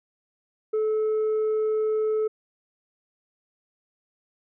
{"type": "tone with tanh clipping", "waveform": "sine", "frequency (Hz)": 433.3, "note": "A4", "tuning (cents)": -27, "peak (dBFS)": -22, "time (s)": [0.73, 2.28], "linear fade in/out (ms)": 10, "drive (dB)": 2, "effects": []}